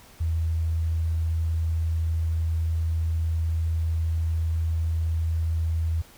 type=tone; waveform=sine; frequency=81.5 Hz; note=E2; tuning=19 cents flat; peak=-22 dBFS; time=0.2-6.02 s; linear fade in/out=10 ms; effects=pink hiss -51 dBFS RMS until 6.17 s